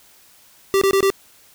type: tone bursts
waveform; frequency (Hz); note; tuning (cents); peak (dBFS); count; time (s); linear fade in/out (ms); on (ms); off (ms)
square; 390.5; G4; -7; -14; 4; 0.74-1.102; 0; 74; 22
effects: white hiss -51 dBFS RMS until 1.54 s